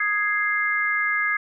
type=chord; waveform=sine; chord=Ab major; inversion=second; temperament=equal; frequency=1244.5 / 1661.2 / 2093 Hz; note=Eb6 / Ab6 / C7; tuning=0 / 0 / 0 cents; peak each=-28 / -23 / -24 dBFS; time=0-1.37 s; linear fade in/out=5 ms; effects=none